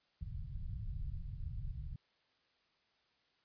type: low-pass noise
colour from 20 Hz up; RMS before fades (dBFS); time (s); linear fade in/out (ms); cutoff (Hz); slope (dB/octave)
pink; -42; 0.21-1.96; 5; 150; 48
effects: white hiss -75 dBFS RMS until 3.44 s + resampled to 11025 Hz